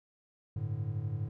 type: chord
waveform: triangle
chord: G suspended second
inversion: none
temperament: equal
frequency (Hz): 98 / 110 / 146.83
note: G2 / A2 / D3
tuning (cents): 0 / 0 / 0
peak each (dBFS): -36 / -33 / -37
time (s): 0.56-1.29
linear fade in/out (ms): 5
effects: none